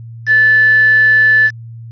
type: tone with quantisation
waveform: sine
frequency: 1744 Hz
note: A6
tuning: 16 cents flat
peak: -6 dBFS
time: 0.26-1.51 s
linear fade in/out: 50 ms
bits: 4
effects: added 115 Hz sine -28 dBFS peak until 1.91 s + resampled to 11025 Hz